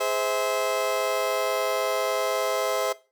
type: chord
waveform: 30% pulse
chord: Ab augmented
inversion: none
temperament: just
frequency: 415.3 / 519.1 / 648.9 Hz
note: Ab4 / C5 / E5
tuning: 0 / -14 / -27 cents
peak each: -28 / -25 / -25 dBFS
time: 0-2.93 s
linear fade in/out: 10 ms
effects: noise-tail reverb RT60 0.3 s tail -18 dB re dry